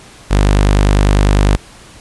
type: tone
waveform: sawtooth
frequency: 50 Hz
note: G1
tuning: 35 cents sharp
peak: -4 dBFS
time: 0.3-1.57 s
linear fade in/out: 20 ms
effects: pink hiss -39 dBFS RMS until 2 s + resampled to 24000 Hz